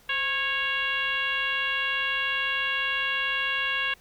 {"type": "tone with frequency modulation", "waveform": "sine", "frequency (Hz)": 2213, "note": "C#7", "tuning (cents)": -3, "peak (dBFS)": -24, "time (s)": [0.09, 3.94], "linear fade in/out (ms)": 5, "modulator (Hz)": 564, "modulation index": 1.8, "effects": ["pink hiss -57 dBFS RMS until 4 s"]}